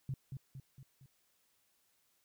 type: tone with echo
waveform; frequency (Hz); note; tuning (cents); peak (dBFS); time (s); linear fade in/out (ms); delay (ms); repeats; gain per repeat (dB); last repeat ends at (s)
sine; 133.6; C3; +36; -35; 0.09-0.14; 2; 230; 4; -5; 1.06
effects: white hiss -75 dBFS RMS until 2.24 s